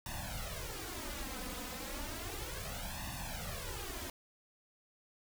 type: noise with flanger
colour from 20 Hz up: pink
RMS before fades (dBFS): -42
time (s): 0.06-4.1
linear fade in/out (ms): 2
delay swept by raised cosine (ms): 1.1 to 4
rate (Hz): 0.33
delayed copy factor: +1
effects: none